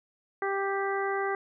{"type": "harmonic tone", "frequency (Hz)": 393.2, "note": "G4", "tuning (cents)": 5, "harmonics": [1, 2, 3, 4, 5], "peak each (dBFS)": [-30, -33, -35, -36, -37], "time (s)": [0.42, 1.35], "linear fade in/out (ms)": 2, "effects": []}